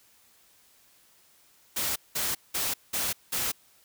white noise bursts, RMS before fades -29 dBFS, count 5, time 1.76-3.52 s, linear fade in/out 10 ms, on 200 ms, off 190 ms, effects white hiss -61 dBFS RMS until 3.84 s

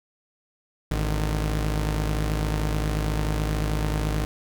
sawtooth tone pair together, 53.63 / 151.7 Hz, A1 / D#3, -44 / -44 cents, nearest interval octave + tritone, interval 1800 cents, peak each -20 / -25 dBFS, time 0.91-4.25 s, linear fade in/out 0 ms, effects none

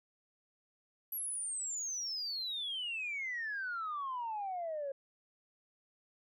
sine exponential sweep, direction down, 11840 to 539 Hz, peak -35 dBFS, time 1.12-4.92 s, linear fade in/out 5 ms, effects tanh soft clip ceiling -32 dBFS

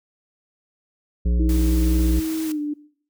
harmonic tone, 59.4 Hz, A#1, 33 cents sharp, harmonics 1 / 3 / 5 / 7 / 9, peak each -17 / -26 / -36 / -37 / -43 dBFS, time 1.25-2.2 s, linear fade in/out 10 ms
sine tone with pitch glide, 318.9 to 295.8 Hz, D#4 to D4, +43 to +13 cents, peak -22 dBFS, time 1.39-2.74 s, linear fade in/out 10 ms, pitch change -130 cents, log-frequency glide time 2.44-2.6 s
white noise, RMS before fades -36 dBFS, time 1.49-2.52 s, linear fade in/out 2 ms
effects noise-tail reverb RT60 0.5 s tail -18 dB re dry

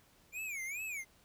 square tone with vibrato, 2331 Hz, D7, 14 cents flat, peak -39 dBFS, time 0.32-1.05 s, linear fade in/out 50 ms, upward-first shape sine, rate 2.4 Hz, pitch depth 200 cents each way, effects pink hiss -66 dBFS RMS until 1.24 s

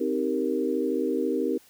sine chord, C minor seventh, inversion none, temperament equal with one note detuned, 261.6 / 313.7 / 392 / 466.2 Hz, C4 / Eb4 / G4 / Bb4, 0 / +14 / 0 / 0 cents, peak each -29 dBFS, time 0-1.58 s, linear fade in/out 10 ms, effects white hiss -57 dBFS RMS until 1.69 s

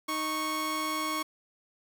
sawtooth tone pair together, 310 / 1104.7 Hz, D#4 / C#6, -6 / -6 cents, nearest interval octave + minor seventh, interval 2200 cents, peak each -31 / -27 dBFS, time 0.08-1.23 s, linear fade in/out 10 ms, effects 9-bit

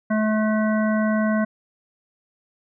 harmonic tone, 215.8 Hz, A3, 33 cents flat, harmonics 1 / 3 / 5 / 7 / 9, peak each -19 / -25 / -31 / -30 / -35 dBFS, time 0.1-1.45 s, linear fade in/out 10 ms, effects none

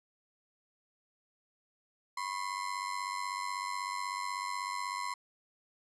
35% pulse ring-modulated tone, 1036 Hz, C6, 17 cents flat, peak -30 dBFS, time 2.17-5.14 s, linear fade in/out 5 ms, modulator 48.1 Hz, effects resampled to 22050 Hz

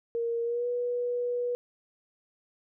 sine tone with pitch glide, 466.2 to 486.8 Hz, A#4 to B4, 0 to -25 cents, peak -27 dBFS, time 0.15-1.55 s, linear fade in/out 0 ms, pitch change +75 cents, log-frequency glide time 0.43-0.67 s, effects none

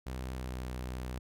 sawtooth tone with pitch glide, 63.9 to 62.8 Hz, C2 to B1, -40 to +30 cents, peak -33 dBFS, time 0.06-1.19 s, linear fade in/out 10 ms, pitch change -30 cents, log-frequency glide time 0.4-0.53 s, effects none

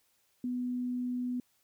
sine tone, 247.9 Hz, B3, 7 cents sharp, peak -31 dBFS, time 0.44-1.4 s, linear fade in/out 2 ms, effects white hiss -72 dBFS RMS until 1.63 s

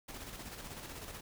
pink noise with tremolo, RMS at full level -45 dBFS, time 0.08-1.21 s, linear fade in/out 10 ms, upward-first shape square, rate 16 Hz, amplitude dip 40%, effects none

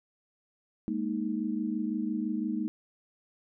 sine chord, Ab suspended second, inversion none, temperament just, 207.7 / 233.6 / 311.5 Hz, Ab3 / Bb3 / Eb4, 0 / +4 / +2 cents, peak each -33 dBFS, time 0.88-2.68 s, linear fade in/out 0 ms, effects none

